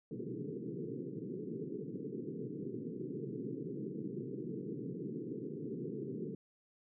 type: band-pass noise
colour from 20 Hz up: white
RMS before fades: -42 dBFS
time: 0.11-6.35 s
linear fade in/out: 2 ms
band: 120 to 450 Hz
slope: 96 dB/octave
effects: none